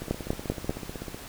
two click trains, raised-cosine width 2 ms, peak -12 / -22 dBFS, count 4 / 19, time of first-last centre 0.11-0.695 / 0.02-1.145 s, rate 5.13 / 16 Hz, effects pink hiss -43 dBFS RMS until 1.28 s

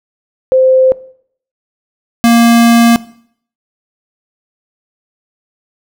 sine / square tone pair in turn, 520 / 233.5 Hz, C5 / A#3, -11 / +3 cents, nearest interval octave + major second, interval 1386 cents, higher first, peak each -5 dBFS, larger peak neither, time 0.52-0.92 / 2.24-2.96 s, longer second, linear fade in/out 0 ms, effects noise-tail reverb RT60 0.6 s tail -19 dB re dry

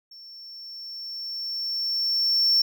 triangle tone with level ramp, 5430 Hz, F8, 50 cents flat, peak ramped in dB -42 to -15 dBFS, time 0.11-2.62 s, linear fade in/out 5 ms, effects none

